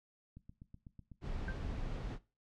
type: click train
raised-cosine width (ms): 5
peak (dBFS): -39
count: 12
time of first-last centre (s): 0.37-1.74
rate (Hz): 8.03
type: noise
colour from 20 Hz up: brown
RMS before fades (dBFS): -40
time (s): 1.21-2.19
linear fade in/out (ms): 50
type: tone with exponential decay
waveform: sine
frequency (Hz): 1564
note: G6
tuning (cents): -4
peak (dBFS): -39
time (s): 1.48-1.61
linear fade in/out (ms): 2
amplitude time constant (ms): 28
effects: noise-tail reverb RT60 0.3 s tail -18 dB re dry + low-pass 5000 Hz 12 dB/octave